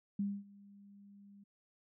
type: tone with ADSR envelope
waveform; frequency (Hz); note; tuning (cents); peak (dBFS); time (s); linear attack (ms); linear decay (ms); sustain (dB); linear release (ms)
sine; 200.8; G3; +42; -31; 0.19-1.44; 5; 240; -24; 9
effects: none